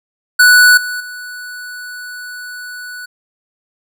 square tone with level steps, 1480 Hz, F#6, in tune, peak -5 / -20 / -27 dBFS, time 0.39-3.06 s, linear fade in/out 10 ms, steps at 0.77 / 1 s, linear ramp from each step 5 ms, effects none

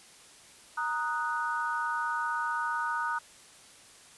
sine chord, D# minor, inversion second, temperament equal, 932.3 / 1244.5 / 1480 Hz, A#5 / D#6 / F#6, 0 / 0 / 0 cents, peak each -33 dBFS, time 0.77-3.19 s, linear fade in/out 10 ms, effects white hiss -54 dBFS RMS until 4.17 s + resampled to 24000 Hz

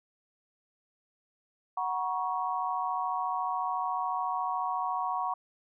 sine chord, F# major, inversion none, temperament equal with one note detuned, 740 / 954.7 / 1108.7 Hz, F#5 / A#5 / C#6, 0 / +41 / 0 cents, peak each -33 dBFS, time 1.77-5.34 s, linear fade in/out 5 ms, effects none

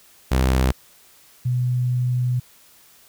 sawtooth / sine tone pair in turn, 64.7 / 124.42 Hz, C2 / B2, -19 / +13 cents, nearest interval major seventh, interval 1132 cents, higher second, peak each -12 / -18 dBFS, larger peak first, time 0.31-0.72 / 1.45-2.4 s, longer second, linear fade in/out 10 ms, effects white hiss -52 dBFS RMS until 3.08 s

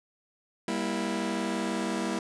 sawtooth chord, E diminished, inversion first, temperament just, 197.78 / 237.3 / 329.6 Hz, G3 / Bb3 / E4, +16 / +31 / 0 cents, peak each -29 dBFS, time 0.68-2.19 s, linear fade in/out 2 ms, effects resampled to 22050 Hz + 9-bit

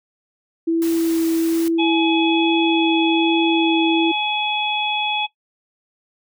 sine tone with vibrato, 329.6 Hz, E4, in tune, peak -15 dBFS, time 0.67-4.12 s, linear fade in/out 10 ms, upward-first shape sine, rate 1.2 Hz, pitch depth 9 cents each way
white noise, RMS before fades -33 dBFS, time 0.82-1.68 s, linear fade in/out 0 ms
harmonic tone, 845 Hz, G#5, 30 cents sharp, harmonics 1 / 3 / 4, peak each -23 / -23 / -23 dBFS, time 1.78-5.27 s, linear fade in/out 20 ms
effects noise-tail reverb RT60 0.1 s tail -17 dB re dry

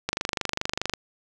click train, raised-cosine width 0.2 ms, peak -8 dBFS, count 22, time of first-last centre 0.09-0.937 s, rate 24.8 Hz, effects none

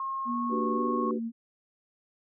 sine tone with pitch glide, 1075 to 1094.4 Hz, C6 to C#6, +47 to -23 cents, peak -30 dBFS, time 0-1.11 s, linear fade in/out 2 ms, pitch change +30 cents, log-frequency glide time 0.26-0.35 s
sine tone with vibrato, 233.9 Hz, A#3, 6 cents sharp, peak -30 dBFS, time 0.25-1.32 s, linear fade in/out 50 ms, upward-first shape square, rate 1.9 Hz, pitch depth 36 cents each way
sine chord, G major seventh, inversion second, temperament equal, 293.7 / 370 / 392 / 493.9 Hz, D4 / F#4 / G4 / B4, 0 / 0 / 0 / 0 cents, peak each -35 / -32 / -37 / -36 dBFS, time 0.49-1.2 s, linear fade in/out 50 ms
effects none

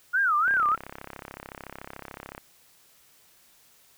sine tone with vibrato, 1383 Hz, F6, 17 cents flat, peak -20 dBFS, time 0.13-0.76 s, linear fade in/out 20 ms, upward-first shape sine, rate 3.2 Hz, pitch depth 270 cents each way
click train, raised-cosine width 0.5 ms, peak -23 dBFS, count 65, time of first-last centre 0.48-2.379 s, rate 33.7 Hz
effects white hiss -59 dBFS RMS until 3.97 s

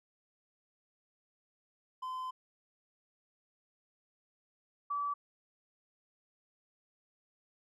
triangle / sine tone pair in turn, 1026 / 1151.6 Hz, C6 / D6, -34 / -34 cents, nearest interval major second, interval 200 cents, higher second, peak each -35 / -32 dBFS, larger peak second, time 2.02-2.31 / 4.9-5.14 s, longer first, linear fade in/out 10 ms, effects none

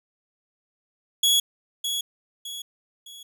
sawtooth tone with echo, 3354 Hz, G#7, 16 cents sharp, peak -14 dBFS, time 1.23-1.4 s, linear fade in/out 5 ms, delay 610 ms, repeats 3, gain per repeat -8 dB, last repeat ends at 3.23 s, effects none

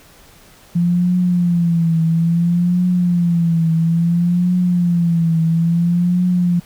sine tone with vibrato, 171.3 Hz, F3, 33 cents flat, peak -12 dBFS, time 0.75-6.6 s, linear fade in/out 10 ms, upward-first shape triangle, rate 0.59 Hz, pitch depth 94 cents each way, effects pink hiss -46 dBFS RMS until 6.65 s

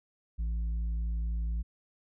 triangle tone with tanh clipping, 56 Hz, A1, 31 cents sharp, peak -30 dBFS, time 0.38-1.63 s, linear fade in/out 20 ms, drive 9 dB, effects none

